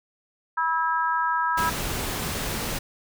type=harmonic tone; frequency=325.3 Hz; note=E4; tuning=23 cents flat; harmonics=3 / 4 / 5; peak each=-24 / -26 / -28 dBFS; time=0.57-1.7 s; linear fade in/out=10 ms
type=noise; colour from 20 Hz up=pink; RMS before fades=-29 dBFS; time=1.57-2.79 s; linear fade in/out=10 ms
effects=none